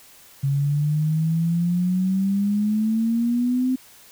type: exponential sweep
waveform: sine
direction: up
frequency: 137 to 260 Hz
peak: -18 dBFS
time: 0.43-3.76 s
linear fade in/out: 10 ms
effects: white hiss -49 dBFS RMS until 4.11 s